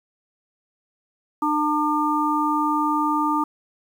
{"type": "harmonic tone", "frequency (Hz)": 300, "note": "D4", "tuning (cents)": 37, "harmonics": [1, 3, 4], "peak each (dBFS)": [-23, -23, -23], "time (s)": [1.42, 3.44], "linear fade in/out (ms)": 5, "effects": ["8-bit"]}